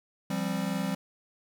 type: chord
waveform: square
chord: F suspended second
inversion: none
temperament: equal with one note detuned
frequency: 172.21 / 196 / 261.6 Hz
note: F3 / G3 / C4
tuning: -24 / 0 / 0 cents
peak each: -34 / -32 / -36 dBFS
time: 0.3-0.95 s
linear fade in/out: 5 ms
effects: 11-bit